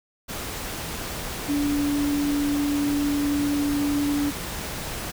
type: tone in noise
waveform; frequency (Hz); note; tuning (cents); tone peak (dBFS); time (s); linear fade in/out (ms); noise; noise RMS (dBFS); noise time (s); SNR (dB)
sine; 288.6; D4; -30; -21; 1.48-4.31; 20; pink; -32; 0.28-5.12; +8
effects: none